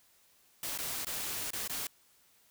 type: noise with dropouts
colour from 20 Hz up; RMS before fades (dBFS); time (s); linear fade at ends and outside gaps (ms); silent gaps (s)
white; -37; 0.63-1.87; 2; 0.777-0.787 / 1.048-1.068 / 1.506-1.532 / 1.677-1.696
effects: white hiss -66 dBFS RMS until 2.5 s